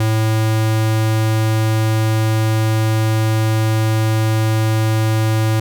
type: tone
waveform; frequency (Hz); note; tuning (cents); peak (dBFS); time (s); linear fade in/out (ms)
square; 110; A2; 0; -14; 0-5.6; 5
effects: none